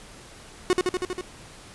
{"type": "tone with echo", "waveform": "45% pulse", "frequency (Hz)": 364.9, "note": "F#4", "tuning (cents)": -24, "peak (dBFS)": -17, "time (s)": [0.7, 0.73], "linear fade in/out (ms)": 0, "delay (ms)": 80, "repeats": 6, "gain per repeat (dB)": -2, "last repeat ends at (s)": 1.21, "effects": ["pink hiss -46 dBFS RMS until 1.74 s", "resampled to 24000 Hz"]}